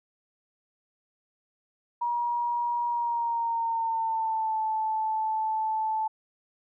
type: tone with pitch glide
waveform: sine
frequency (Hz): 954 to 874.8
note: A#5 to A5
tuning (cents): +40 to -10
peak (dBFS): -25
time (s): 2.01-6.08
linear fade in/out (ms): 10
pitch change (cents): -150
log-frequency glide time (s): 2.87-4.6
effects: none